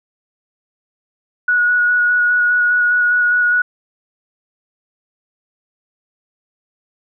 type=tone with vibrato; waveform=sine; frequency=1459 Hz; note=F#6; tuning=25 cents flat; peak=-11 dBFS; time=1.48-3.62 s; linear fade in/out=5 ms; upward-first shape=square; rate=4.9 Hz; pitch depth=10 cents each way; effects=none